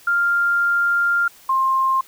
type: tone pair in turn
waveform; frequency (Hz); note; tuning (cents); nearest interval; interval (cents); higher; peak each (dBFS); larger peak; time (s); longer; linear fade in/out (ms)
sine; 1396.9 / 1059; F6 / C6; 0 / +21; perfect fourth; 479; first; -15; neither; 0.07-1.28 / 1.49-2.01; first; 5
effects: white hiss -48 dBFS RMS until 2.07 s